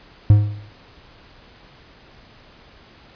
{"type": "tone with exponential decay", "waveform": "triangle", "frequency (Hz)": 103.83, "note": "G#2", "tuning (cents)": 0, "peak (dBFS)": -3, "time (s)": [0.3, 0.71], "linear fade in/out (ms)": 0, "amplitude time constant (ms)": 88, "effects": ["pink hiss -48 dBFS RMS until 3.15 s", "resampled to 11025 Hz"]}